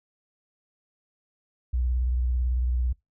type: tone with vibrato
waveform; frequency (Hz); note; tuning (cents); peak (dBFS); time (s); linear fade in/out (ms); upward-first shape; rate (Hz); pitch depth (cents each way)
sine; 61.74; B1; 0; -22; 1.73-2.93; 10; square; 18; 66
effects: noise-tail reverb RT60 0.2 s tail -24 dB re dry